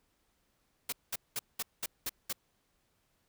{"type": "noise bursts", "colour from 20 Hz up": "white", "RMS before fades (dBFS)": -35, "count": 7, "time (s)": [0.89, 2.328], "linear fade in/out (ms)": 5, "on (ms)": 34, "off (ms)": 200, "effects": ["pink hiss -75 dBFS RMS until 3.28 s"]}